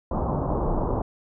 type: low-pass noise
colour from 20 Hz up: pink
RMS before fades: -25 dBFS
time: 0.11-1.02 s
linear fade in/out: 5 ms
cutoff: 1100 Hz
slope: 48 dB/octave
effects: none